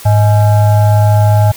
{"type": "tone with frequency modulation", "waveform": "sine", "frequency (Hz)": 105.3, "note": "G#2", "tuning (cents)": 24, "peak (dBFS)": -5, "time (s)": [0.05, 1.52], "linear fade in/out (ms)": 10, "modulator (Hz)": 733, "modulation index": 0.55, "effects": ["white hiss -32 dBFS RMS until 1.56 s"]}